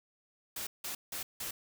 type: noise bursts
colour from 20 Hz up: white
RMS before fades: -39 dBFS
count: 4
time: 0.56-1.51 s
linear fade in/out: 5 ms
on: 110 ms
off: 170 ms
effects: none